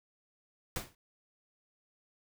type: noise with exponential decay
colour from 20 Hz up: pink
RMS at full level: -33 dBFS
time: 0.76-0.95 s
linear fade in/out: 1 ms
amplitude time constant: 41 ms
effects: none